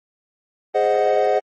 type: chord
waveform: triangle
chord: Ab dominant seventh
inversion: none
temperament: equal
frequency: 415.3 / 523.3 / 622.3 / 740 Hz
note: Ab4 / C5 / Eb5 / Gb5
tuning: 0 / 0 / 0 / 0 cents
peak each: -18 dBFS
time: 0.74-1.4 s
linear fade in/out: 20 ms
effects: tanh soft clip ceiling -5 dBFS + MP3 32 kbps